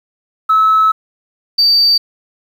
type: tone pair in turn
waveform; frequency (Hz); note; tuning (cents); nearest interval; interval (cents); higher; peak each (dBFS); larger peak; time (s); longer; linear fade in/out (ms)
sine; 1298 / 4626; E6 / D8; -27 / -27; octave + minor seventh; 2200; second; -6; neither; 0.49-0.92 / 1.58-1.98; first; 10
effects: tanh soft clip ceiling -4 dBFS + 7-bit